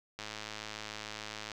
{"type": "click train", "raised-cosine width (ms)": 0.2, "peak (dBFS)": -23, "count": 143, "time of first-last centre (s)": [0.19, 1.517], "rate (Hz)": 107, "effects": []}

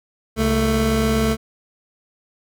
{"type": "tone pair together", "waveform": "25% pulse", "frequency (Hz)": [68.24, 221.6], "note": ["C#2", "A3"], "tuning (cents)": [-27, 13], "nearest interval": "octave + minor sixth", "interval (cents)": 2040, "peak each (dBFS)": [-18, -14], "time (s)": [0.36, 1.37], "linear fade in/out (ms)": 50, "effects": []}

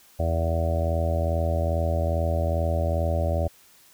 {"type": "harmonic tone", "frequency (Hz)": 82.41, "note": "E2", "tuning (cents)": 0, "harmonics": [1, 2, 3, 4, 5, 6, 7, 8, 9], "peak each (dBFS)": [-23, -34, -37, -37, -39, -40, -29, -32, -36], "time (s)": [0.19, 3.48], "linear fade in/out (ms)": 10, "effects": ["white hiss -55 dBFS RMS until 3.93 s"]}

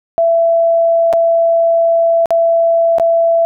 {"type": "tone with dropouts", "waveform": "sine", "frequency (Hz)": 668, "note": "E5", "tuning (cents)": 23, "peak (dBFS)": -8, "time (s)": [0.18, 3.45], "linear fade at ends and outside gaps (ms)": 0, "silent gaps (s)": [[1.128, 1.135], [2.258, 2.306], [2.984, 2.998]], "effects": []}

